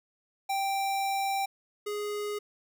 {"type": "tone pair in turn", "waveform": "square", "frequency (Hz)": [784, 415.3], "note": ["G5", "G#4"], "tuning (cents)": [0, 0], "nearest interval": "major seventh", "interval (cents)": 1100, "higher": "first", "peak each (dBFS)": [-28, -32], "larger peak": "first", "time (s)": [[0.49, 1.46], [1.86, 2.39]], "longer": "first", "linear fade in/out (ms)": 10, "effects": []}